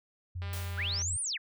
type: tone with pitch glide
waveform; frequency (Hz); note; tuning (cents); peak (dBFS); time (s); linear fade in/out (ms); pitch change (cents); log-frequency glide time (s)
sine; 89.1 to 87.01; F2 to F2; +35 to -6; -34; 0.35-1.17; 10; -41; 0.55-0.98
type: click train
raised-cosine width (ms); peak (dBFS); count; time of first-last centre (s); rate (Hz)
0.3; -30; 121; 0.42-1.02; 200
type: noise with exponential decay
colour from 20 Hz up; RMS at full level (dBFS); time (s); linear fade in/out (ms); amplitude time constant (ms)
white; -41; 0.53-1.13; 2; 130
type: linear two-way sweep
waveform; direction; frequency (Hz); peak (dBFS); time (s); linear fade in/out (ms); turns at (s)
sine; up then down; 1244.5 to 9590 to 1435; -31; 0.77-1.38; 20; 1.21
effects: none